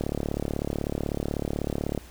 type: click train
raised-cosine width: 2 ms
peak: -14 dBFS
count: 72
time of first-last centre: 0.01-1.977 s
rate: 36.1 Hz
effects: added 60 Hz sine -48 dBFS peak until 2.1 s + pink hiss -50 dBFS RMS until 2.1 s